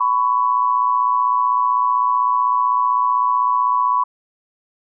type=tone pair together; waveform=sine; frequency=1000 / 1115.8 Hz; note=B5 / C#6; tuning=+21 / +11 cents; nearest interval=major second; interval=190 cents; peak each=-16 / -18 dBFS; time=0-4.04 s; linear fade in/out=10 ms; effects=none